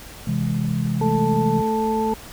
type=chord; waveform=sine; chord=C augmented; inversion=none; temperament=equal; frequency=130.81 / 164.81 / 207.7 Hz; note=C3 / E3 / G#3; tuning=0 / 0 / 0 cents; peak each=-24 dBFS; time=0.27-1.62 s; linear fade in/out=5 ms
type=harmonic tone; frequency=220 Hz; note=A3; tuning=in tune; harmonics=1 / 2 / 4; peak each=-23 / -23 / -23 dBFS; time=1.01-2.14 s; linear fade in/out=5 ms
effects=added 50 Hz sine -44 dBFS peak until 2.32 s + pink hiss -40 dBFS RMS until 2.32 s